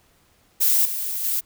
violet noise with level steps, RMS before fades -18 / -27 / -23 dBFS, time 0.6-1.41 s, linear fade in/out 20 ms, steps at 0.85 / 1.24 s, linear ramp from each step 5 ms, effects pink hiss -60 dBFS RMS until 1.45 s

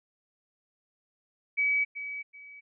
sine tone with echo, 2279 Hz, C#7, 47 cents sharp, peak -23 dBFS, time 1.57-1.85 s, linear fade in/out 20 ms, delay 380 ms, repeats 2, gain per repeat -11 dB, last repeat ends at 2.61 s, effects none

